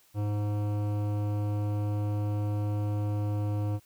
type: tone with hard clipping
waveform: sine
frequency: 103.83 Hz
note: G#2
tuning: in tune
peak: -29 dBFS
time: 0.14-3.8 s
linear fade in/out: 50 ms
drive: 15 dB
effects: white hiss -63 dBFS RMS until 3.85 s